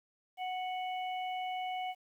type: harmonic tone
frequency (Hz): 739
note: F#5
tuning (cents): -2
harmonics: 1 / 3 / 4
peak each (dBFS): -35 / -45 / -47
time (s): 0.37-1.95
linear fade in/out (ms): 50
effects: 11-bit